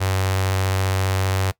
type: tone with notch filter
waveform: sawtooth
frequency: 95.1 Hz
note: F#2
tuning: 48 cents sharp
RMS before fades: -21 dBFS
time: 0-1.52 s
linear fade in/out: 20 ms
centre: 220 Hz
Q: 0.63
effects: noise-tail reverb RT60 0.1 s tail -19 dB re dry